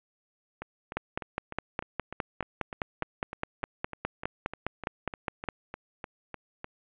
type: two click trains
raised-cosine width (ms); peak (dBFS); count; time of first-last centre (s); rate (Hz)
0.5; -22 / -14; 21 / 23; 0.62-6.644 / 0.97-5.487; 3.32 / 4.87
effects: resampled to 8000 Hz + 8-bit